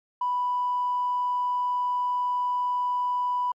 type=tone with tanh clipping; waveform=triangle; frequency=987.8 Hz; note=B5; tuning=in tune; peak=-23 dBFS; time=0.21-3.52 s; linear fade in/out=5 ms; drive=4 dB; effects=MP3 48 kbps